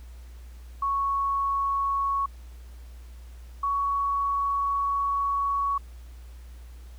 sine tone pair in turn, 1108.7 / 1119 Hz, C#6 / C#6, 0 / +16 cents, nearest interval unison, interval 16 cents, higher second, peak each -23 dBFS, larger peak neither, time 0.82-2.26 / 3.63-5.78 s, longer second, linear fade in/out 5 ms, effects added 60 Hz sine -41 dBFS peak until 6.98 s + pink hiss -58 dBFS RMS until 6.98 s

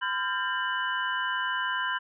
sine tone cluster, 1015 / 1385 / 1588 / 1794 / 2975 Hz, B5 / F6 / G6 / A6 / F#7, +47 / -15 / +22 / +33 / +9 cents, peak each -31 / -36 / -30 / -39 / -36 dBFS, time 0.01-1.99 s, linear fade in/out 20 ms, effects none

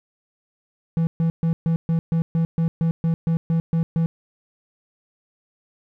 triangle tone bursts, 164.81 Hz, E3, in tune, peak -15 dBFS, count 14, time 0.97-4.06 s, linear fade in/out 0 ms, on 100 ms, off 130 ms, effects none

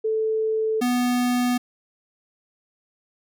sine / square tone pair in turn, 439 / 246.4 Hz, A4 / B3, -4 / -4 cents, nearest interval minor seventh, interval 1000 cents, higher first, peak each -20 dBFS, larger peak neither, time 0.04-0.81 / 0.81-1.58 s, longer neither, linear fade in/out 10 ms, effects none

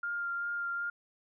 sine tone with vibrato, 1400 Hz, F6, 4 cents sharp, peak -32 dBFS, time 0.03-0.9 s, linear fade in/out 5 ms, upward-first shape sine, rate 2.6 Hz, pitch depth 13 cents each way, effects none

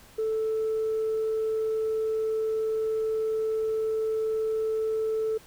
sine tone, 439.6 Hz, A4, 2 cents flat, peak -23 dBFS, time 0.18-5.38 s, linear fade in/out 10 ms, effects tanh soft clip ceiling -22 dBFS + pink hiss -53 dBFS RMS until 5.46 s

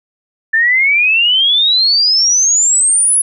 sine exponential sweep, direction up, 1760 to 10650 Hz, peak -8 dBFS, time 0.53-3.22 s, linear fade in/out 10 ms, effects none

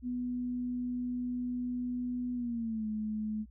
sine tone with pitch glide, 246.9 to 214.9 Hz, B3 to A3, 0 to -41 cents, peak -32 dBFS, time 0.02-3.46 s, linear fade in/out 50 ms, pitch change -241 cents, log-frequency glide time 2.34-2.87 s, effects added 60 Hz sine -52 dBFS peak until 3.5 s

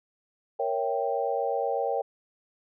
sine chord, A# diminished seventh, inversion none, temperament equal, 466.2 / 554.4 / 659.3 / 784 Hz, A#4 / C#5 / E5 / G5, 0 / 0 / 0 / 0 cents, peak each -30 / -30 / -34 / -30 dBFS, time 0.59-2.02 s, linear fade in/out 10 ms, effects none

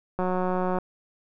click train, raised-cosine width 1 ms, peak -14 dBFS, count 110, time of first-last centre 0.19-0.786 s, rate 183 Hz, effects none

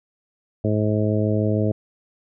harmonic tone, 106.4 Hz, G#2, 42 cents sharp, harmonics 1 / 2 / 3 / 4 / 5 / 6, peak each -21 / -24 / -26 / -27 / -28 / -29 dBFS, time 0.64-1.72 s, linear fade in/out 5 ms, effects none

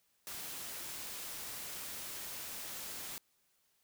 white noise, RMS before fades -44 dBFS, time 0.27-3.18 s, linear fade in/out 0 ms, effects white hiss -75 dBFS RMS until 3.83 s

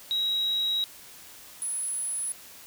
sine tone pair in turn, 3836 / 10241 Hz, A#7 / D#9, +49 / +49 cents, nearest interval octave + perfect fourth, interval 1700 cents, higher second, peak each -23 / -28 dBFS, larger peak first, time 0.11-0.84 / 1.62-2.32 s, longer first, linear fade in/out 0 ms, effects tanh soft clip ceiling -20 dBFS + white hiss -48 dBFS RMS until 2.66 s

